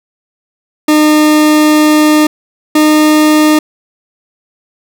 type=tone pair in turn; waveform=40% pulse; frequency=304.5 / 305.9 Hz; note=D#4 / D#4; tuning=-37 / -29 cents; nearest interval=unison; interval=8 cents; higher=second; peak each=-4 dBFS; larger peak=neither; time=0.88-2.27 / 2.75-3.59 s; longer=first; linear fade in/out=5 ms; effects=none